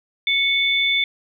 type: tone pair together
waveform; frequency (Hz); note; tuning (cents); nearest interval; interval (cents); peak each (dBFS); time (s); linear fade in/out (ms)
sine; 2217 / 3519; C#7 / A7; 0 / 0; minor sixth; 800; -19; 0.27-1.04; 2
effects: none